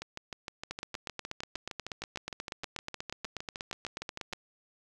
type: two click trains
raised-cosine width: 0.2 ms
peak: -21 / -19 dBFS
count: 29 / 31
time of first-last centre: 0.02-4.328 / 0.71-4.333 s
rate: 6.5 / 8.28 Hz
effects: none